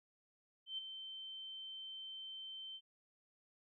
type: tone with ADSR envelope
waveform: sine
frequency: 3100 Hz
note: G7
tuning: 20 cents flat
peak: -38 dBFS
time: 0.66-2.81 s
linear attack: 120 ms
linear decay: 13 ms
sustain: -8 dB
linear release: 57 ms
effects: none